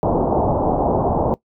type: low-pass noise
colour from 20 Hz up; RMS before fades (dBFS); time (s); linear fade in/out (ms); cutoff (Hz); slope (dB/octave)
white; -18; 0.03-1.34; 0; 900; 48
effects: noise-tail reverb RT60 0.1 s tail -20 dB re dry